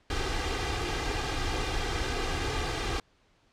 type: noise with comb filter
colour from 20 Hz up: pink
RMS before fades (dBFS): -30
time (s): 0.1-3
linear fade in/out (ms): 2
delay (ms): 2.5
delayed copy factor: +0.7
effects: pink hiss -66 dBFS RMS until 3.52 s + low-pass 5000 Hz 12 dB/octave